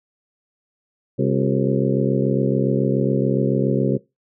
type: harmonic tone with a mistuned harmonic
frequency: 67.1 Hz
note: C2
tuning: 44 cents sharp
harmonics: 2 / 3 / 4 / 5 / 6 / 7 / 8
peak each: -21 / -23 / -24 / -25 / -26 / -26 / -27 dBFS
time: 1.18-3.98 s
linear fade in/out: 20 ms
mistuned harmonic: 5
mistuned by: +120 cents
effects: noise-tail reverb RT60 0.2 s tail -19 dB re dry